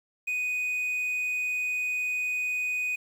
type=tone with quantisation; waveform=triangle; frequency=2489 Hz; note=D#7; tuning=in tune; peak=-25 dBFS; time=0.27-2.96 s; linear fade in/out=10 ms; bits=9; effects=none